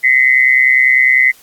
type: tone with amplitude modulation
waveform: sine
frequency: 2032 Hz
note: B6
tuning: 49 cents sharp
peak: -3 dBFS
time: 0.03-1.32 s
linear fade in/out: 20 ms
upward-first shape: sine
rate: 130 Hz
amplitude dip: 85%
effects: white hiss -45 dBFS RMS until 1.42 s + AAC 64 kbps